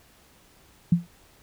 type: tone with exponential decay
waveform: sine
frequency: 172.2 Hz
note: F3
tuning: 24 cents flat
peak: -12 dBFS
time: 0.92-1.07 s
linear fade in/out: 5 ms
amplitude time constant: 31 ms
effects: pink hiss -57 dBFS RMS until 1.42 s